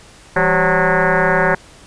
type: tone with frequency modulation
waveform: sine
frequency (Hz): 536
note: C5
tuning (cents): +42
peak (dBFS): -11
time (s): 0.36-1.55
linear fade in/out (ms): 5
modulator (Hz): 184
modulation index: 7.1
effects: pink hiss -43 dBFS RMS until 1.86 s + resampled to 22050 Hz